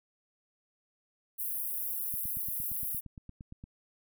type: high-pass noise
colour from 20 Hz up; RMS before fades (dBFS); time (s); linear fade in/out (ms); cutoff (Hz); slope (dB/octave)
pink; -35; 1.38-3.01; 20; 11000; 48
type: click train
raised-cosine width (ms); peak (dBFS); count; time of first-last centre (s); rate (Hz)
5; -33; 14; 2.14-3.639; 8.67
effects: none